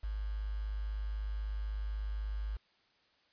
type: tone with quantisation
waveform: sine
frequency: 51.91 Hz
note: G#1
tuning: in tune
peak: -34 dBFS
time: 0.03-2.57 s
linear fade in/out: 10 ms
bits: 9
effects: white hiss -70 dBFS RMS until 3.32 s + resampled to 11025 Hz